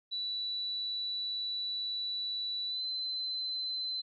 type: tone with pitch glide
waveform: sine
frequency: 3951 to 4057 Hz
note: B7 to B7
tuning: 0 to +46 cents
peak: -33 dBFS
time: 0.11-4.02 s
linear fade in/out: 20 ms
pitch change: +46 cents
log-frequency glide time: 2.67-2.83 s
effects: none